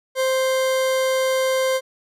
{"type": "tone", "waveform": "40% pulse", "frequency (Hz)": 523.3, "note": "C5", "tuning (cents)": 0, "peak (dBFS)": -17, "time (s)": [0.15, 1.81], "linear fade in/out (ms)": 50, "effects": ["resampled to 32000 Hz"]}